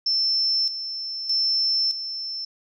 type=tone with tremolo; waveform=sine; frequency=5330 Hz; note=E8; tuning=18 cents sharp; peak=-19 dBFS; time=0.06-2.45 s; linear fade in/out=5 ms; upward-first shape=square; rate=0.81 Hz; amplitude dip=65%; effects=none